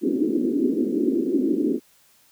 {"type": "band-pass noise", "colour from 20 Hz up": "pink", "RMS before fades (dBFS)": -22, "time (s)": [0.01, 1.8], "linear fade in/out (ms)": 50, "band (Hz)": [240, 380], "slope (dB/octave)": 48, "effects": ["white hiss -58 dBFS RMS until 2.31 s"]}